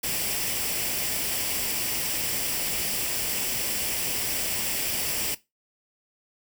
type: noise with comb filter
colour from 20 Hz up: white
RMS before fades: -28 dBFS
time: 0.03-5.35 s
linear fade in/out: 10 ms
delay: 0.38 ms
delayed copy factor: +0.5
effects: noise-tail reverb RT60 0.2 s tail -17 dB re dry